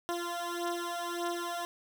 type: beating tone pair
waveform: 15% pulse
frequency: 345 / 346.7 Hz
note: F4 / F4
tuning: -21 / -13 cents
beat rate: 1.7 Hz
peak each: -30 dBFS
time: 0.09-1.65 s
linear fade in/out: 0 ms
effects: none